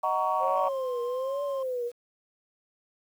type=chord; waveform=sine; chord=D# minor seventh; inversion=none; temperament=just; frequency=622.3 / 746.7 / 933.4 / 1120.1 Hz; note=D#5 / F#5 / A#5 / C#6; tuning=0 / +16 / +2 / +18 cents; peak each=-31 / -29 / -29 / -28 dBFS; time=0.03-0.69 s; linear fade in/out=10 ms
type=tone with vibrato; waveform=sine; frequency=523.3 Hz; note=C5; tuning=in tune; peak=-28 dBFS; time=0.39-1.92 s; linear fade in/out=50 ms; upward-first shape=triangle; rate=1.2 Hz; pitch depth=170 cents each way
type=tone; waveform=triangle; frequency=1054 Hz; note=C6; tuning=12 cents sharp; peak=-36 dBFS; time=0.56-1.63 s; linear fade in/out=5 ms
effects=tanh soft clip ceiling -14 dBFS + 9-bit